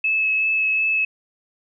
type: tone with vibrato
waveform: sine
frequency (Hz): 2596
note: E7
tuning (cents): -27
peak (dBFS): -17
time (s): 0.04-1.05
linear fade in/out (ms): 5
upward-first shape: sine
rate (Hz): 2.7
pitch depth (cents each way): 10
effects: none